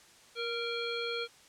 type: harmonic tone with a mistuned harmonic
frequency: 470 Hz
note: A#4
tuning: 14 cents sharp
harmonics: 1 / 3 / 5 / 7 / 9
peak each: -36 / -40 / -40 / -40 / -42 dBFS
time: 0.35-1.28 s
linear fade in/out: 50 ms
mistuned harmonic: 3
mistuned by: -31 cents
effects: white hiss -58 dBFS RMS until 1.48 s + low-pass 8000 Hz 12 dB/octave